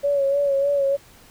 sine tone with vibrato, 560 Hz, C#5, 18 cents sharp, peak -17 dBFS, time 0.03-0.97 s, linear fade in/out 20 ms, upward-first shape sine, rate 3.3 Hz, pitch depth 40 cents each way, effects pink hiss -50 dBFS RMS until 1.3 s

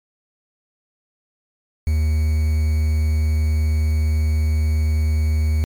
triangle tone with quantisation, 77.4 Hz, D#2, 9 cents flat, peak -13 dBFS, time 1.87-5.64 s, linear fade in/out 0 ms, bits 6, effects MP3 96 kbps

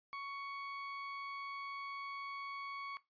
30% pulse tone, 1114 Hz, C#6, 8 cents sharp, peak -39 dBFS, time 0.13-2.97 s, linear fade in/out 0 ms, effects noise-tail reverb RT60 0.2 s tail -18 dB re dry + resampled to 11025 Hz

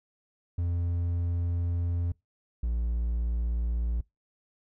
triangle tone pair in turn, 86.4 / 58.13 Hz, F2 / A#1, -18 / -4 cents, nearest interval perfect fifth, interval 686 cents, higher first, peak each -24 dBFS, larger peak neither, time 0.58-2.12 / 2.63-4.01 s, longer first, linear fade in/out 5 ms, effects noise-tail reverb RT60 0.2 s tail -24 dB re dry

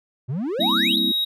triangle exponential sweep, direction up, 114.2 to 4328 Hz, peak -21 dBFS, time 0.28-0.99 s, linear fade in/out 20 ms
sine chord, C dominant seventh, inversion second, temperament equal, 196 / 233.1 / 261.6 / 329.6 Hz, G3 / Bb3 / C4 / E4, 0 / 0 / 0 / 0 cents, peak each -28 / -27 / -29 / -27 dBFS, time 0.59-1.12 s, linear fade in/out 5 ms
triangle tone, 3800 Hz, A#7, 33 cents sharp, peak -18 dBFS, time 0.6-1.25 s, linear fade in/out 10 ms
effects none

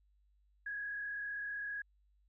sine tone with frequency modulation, 1661.2 Hz, G#6, in tune, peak -38 dBFS, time 0.66-1.82 s, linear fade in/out 5 ms, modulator 35.4 Hz, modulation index 0.85, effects added 50 Hz sine -68 dBFS peak until 2.28 s

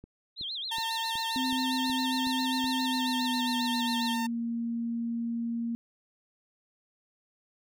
click train, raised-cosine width 3 ms, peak -34 dBFS, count 8, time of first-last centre 0.04-2.642 s, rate 2.69 Hz
sine tone with vibrato, 3647 Hz, A#7, 39 cents flat, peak -33 dBFS, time 0.36-4.17 s, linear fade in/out 50 ms, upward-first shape sine, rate 7.4 Hz, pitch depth 250 cents each way
sawtooth tone, 905 Hz, A5, 48 cents sharp, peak -28 dBFS, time 0.71-4.27 s, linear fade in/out 10 ms
sine tone with pitch glide, 258.4 to 232.9 Hz, C4 to A#3, -21 to -1 cents, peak -29 dBFS, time 1.36-5.75 s, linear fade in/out 0 ms, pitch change -180 cents, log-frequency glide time 2.8-4.38 s
effects none

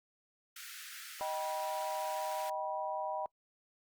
pink high-pass noise, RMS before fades -48 dBFS, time 0.56-2.5 s, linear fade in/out 5 ms, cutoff 1300 Hz, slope 96 dB/octave
sine chord, Eb augmented, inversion none, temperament just, 622.3 / 777.8 / 972.3 Hz, Eb5 / G5 / B5, 0 / -14 / -27 cents, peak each -39 dBFS, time 1.21-3.26 s, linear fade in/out 0 ms
effects noise-tail reverb RT60 0.1 s tail -26 dB re dry + Opus 48 kbps

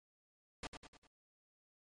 pink noise with echo, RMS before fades -43 dBFS, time 0.63-0.67 s, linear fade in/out 2 ms, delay 100 ms, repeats 4, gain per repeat -6 dB, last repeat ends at 1.07 s, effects low-pass 7000 Hz 12 dB/octave + MP3 48 kbps

